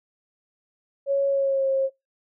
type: tone with pitch glide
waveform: sine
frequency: 554.4 to 537.4 Hz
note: C#5 to C5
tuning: 0 to +46 cents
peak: -19 dBFS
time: 1.06-1.9 s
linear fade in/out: 50 ms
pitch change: -54 cents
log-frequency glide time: 1.28-1.68 s
effects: noise-tail reverb RT60 0.2 s tail -25 dB re dry